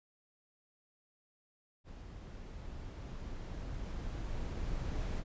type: noise with level ramp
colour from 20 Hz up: brown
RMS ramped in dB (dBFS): -48 to -36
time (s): 1.84-5.24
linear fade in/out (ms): 50
effects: resampled to 16000 Hz